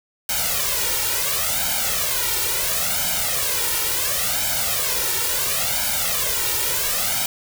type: noise with flanger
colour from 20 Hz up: white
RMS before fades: -22 dBFS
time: 0.29-7.26 s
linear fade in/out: 2 ms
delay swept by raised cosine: 1.3 to 2.18 ms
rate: 0.72 Hz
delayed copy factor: +0.95
effects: none